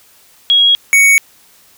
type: tone pair in turn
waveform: sine / square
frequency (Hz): 3302 / 2231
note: G#7 / C#7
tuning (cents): -11 / +11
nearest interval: perfect fifth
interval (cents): 678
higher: first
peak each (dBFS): -6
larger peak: neither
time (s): 0.5-0.75 / 0.93-1.18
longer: neither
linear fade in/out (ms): 0
effects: white hiss -47 dBFS RMS until 1.77 s